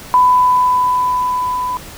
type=tone with level ramp; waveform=sine; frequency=999 Hz; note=B5; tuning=20 cents sharp; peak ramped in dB=-6 to -17 dBFS; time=0.14-1.77 s; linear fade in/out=0 ms; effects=pink hiss -34 dBFS RMS until 1.97 s